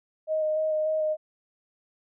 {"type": "tone with vibrato", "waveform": "sine", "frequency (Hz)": 622.3, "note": "D#5", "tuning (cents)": 0, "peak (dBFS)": -23, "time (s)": [0.27, 1.17], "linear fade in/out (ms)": 50, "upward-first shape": "square", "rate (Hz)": 3.4, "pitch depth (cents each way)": 12, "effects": []}